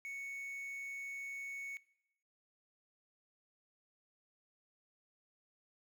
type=tone with quantisation; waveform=triangle; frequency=2217 Hz; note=C#7; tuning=in tune; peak=-40 dBFS; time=0.05-1.77 s; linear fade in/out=0 ms; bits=10; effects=noise-tail reverb RT60 0.8 s tail -21 dB re dry